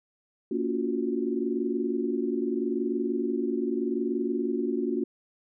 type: chord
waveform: sine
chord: Gb major seventh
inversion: first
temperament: equal with one note detuned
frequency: 233.1 / 283.3 / 349.2 / 370 Hz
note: Bb3 / Db4 / F4 / Gb4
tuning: 0 / +38 / 0 / 0 cents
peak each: -31 dBFS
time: 0.51-5.04 s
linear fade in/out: 5 ms
effects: none